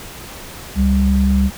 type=tone pair together; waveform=sine; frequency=69.3 / 196 Hz; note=C#2 / G3; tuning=0 / 0 cents; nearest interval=octave + tritone; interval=1800 cents; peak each=-14 dBFS; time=0.75-1.51 s; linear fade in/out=50 ms; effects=pink hiss -34 dBFS RMS until 1.57 s